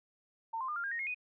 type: tone with pitch steps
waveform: sine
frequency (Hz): 905 / 1045.6 / 1208 / 1395.7 / 1612.5 / 1863 / 2152 / 2487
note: A5 / C6 / D6 / F6 / G6 / A#6 / C7 / D#7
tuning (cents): +48 / -1 / +48 / -2 / +48 / -2 / +48 / -1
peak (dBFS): -34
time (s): 0.53-1.146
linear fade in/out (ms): 10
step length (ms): 77
effects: none